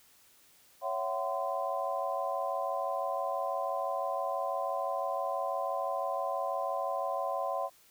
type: tone cluster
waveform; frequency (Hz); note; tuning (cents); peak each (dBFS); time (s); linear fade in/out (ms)
sine; 555 / 668 / 754 / 1028; C#5 / E5 / F#5 / C6; +2 / +23 / +32 / -31; -36 / -36 / -36 / -36; 0.81-7.7; 50
effects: white hiss -62 dBFS RMS until 7.9 s